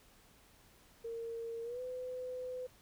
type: tone with pitch glide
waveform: sine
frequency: 460.3 to 504.9 Hz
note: A#4 to B4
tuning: -22 to +38 cents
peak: -39 dBFS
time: 1.04-2.67 s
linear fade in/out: 10 ms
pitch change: +160 cents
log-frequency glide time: 1.63-1.81 s
effects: pink hiss -64 dBFS RMS until 2.81 s